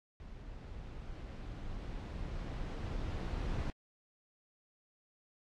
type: noise with level ramp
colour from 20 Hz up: brown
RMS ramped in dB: -49 to -35 dBFS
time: 0.2-3.7 s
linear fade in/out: 0 ms
effects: low-pass 5000 Hz 12 dB/octave + AAC 64 kbps